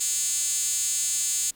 5% pulse tone with high-pass filter, 293.7 Hz, D4, in tune, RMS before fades -26 dBFS, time 0-1.51 s, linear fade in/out 10 ms, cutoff 6500 Hz, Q 8.7, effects pink hiss -58 dBFS RMS until 1.55 s

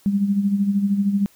sine tone with tremolo, 200.1 Hz, G3, 36 cents sharp, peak -14 dBFS, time 0.06-1.26 s, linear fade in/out 0 ms, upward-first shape sine, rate 13 Hz, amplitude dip 60%, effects white hiss -55 dBFS RMS until 1.35 s

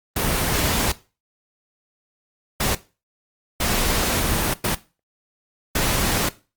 pink noise bursts at uneven times, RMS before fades -21 dBFS, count 5, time 0.16-0.92 / 2.6-2.75 / 3.6-4.54 / 4.64-4.75 / 5.75-6.29 s, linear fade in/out 5 ms, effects noise-tail reverb RT60 0.3 s tail -17 dB re dry + Opus 24 kbps

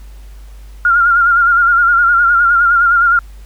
sine tone with vibrato, 1400 Hz, F6, 4 cents sharp, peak -7 dBFS, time 0.85-3.19 s, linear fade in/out 2 ms, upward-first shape sine, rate 9.7 Hz, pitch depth 54 cents each way, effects added 50 Hz sine -31 dBFS peak until 3.45 s + pink hiss -48 dBFS RMS until 3.45 s

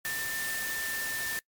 sine tone in noise, 1786 Hz, A6, 25 cents sharp, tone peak -33 dBFS, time 0.05-1.39 s, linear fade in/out 0 ms, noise white, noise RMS -36 dBFS, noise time 0.05-1.39 s, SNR 0 dB, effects noise-tail reverb RT60 0.1 s tail -25 dB re dry + MP3 96 kbps

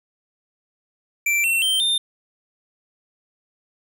square tone with pitch steps, 2345 / 2709 / 3130 / 3616 Hz, D7 / E7 / G7 / A7, -3 / +47 / -3 / +47 cents, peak -18 dBFS, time 1.26-1.98 s, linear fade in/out 5 ms, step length 180 ms, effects none

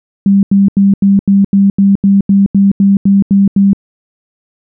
sine tone bursts, 197.6 Hz, G3, 14 cents sharp, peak -4 dBFS, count 14, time 0.26-3.732 s, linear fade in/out 2 ms, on 170 ms, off 84 ms, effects none

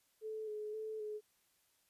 sine tone with vibrato, 430 Hz, A4, 40 cents flat, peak -40 dBFS, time 0.21-1.21 s, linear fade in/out 50 ms, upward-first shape square, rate 1.9 Hz, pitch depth 23 cents each way, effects white hiss -75 dBFS RMS until 1.89 s + resampled to 32000 Hz

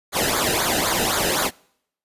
pink noise with flanger, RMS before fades -21 dBFS, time 0.12-1.51 s, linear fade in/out 50 ms, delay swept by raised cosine 0.35 to 0.92 ms, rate 3.9 Hz, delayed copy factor -0.85, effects noise-tail reverb RT60 0.7 s tail -26 dB re dry + resampled to 32000 Hz

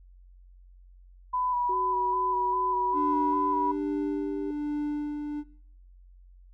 sine tone with vibrato, 987.8 Hz, B5, in tune, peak -25 dBFS, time 1.33-3.72 s, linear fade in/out 10 ms, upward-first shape square, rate 2.5 Hz, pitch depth 23 cents each way
sine tone with pitch glide, 373 to 395.2 Hz, F#4 to G4, +14 to +14 cents, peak -33 dBFS, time 1.69-4.51 s, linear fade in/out 5 ms, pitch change +100 cents, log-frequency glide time 2.87-3.88 s
triangle tone with tremolo, 295.8 Hz, D4, 13 cents sharp, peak -25 dBFS, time 2.93-5.44 s, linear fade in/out 50 ms, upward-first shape sine, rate 1.2 Hz, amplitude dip 40%
effects noise-tail reverb RT60 0.7 s tail -23 dB re dry + added 45 Hz sine -50 dBFS peak until 6.53 s

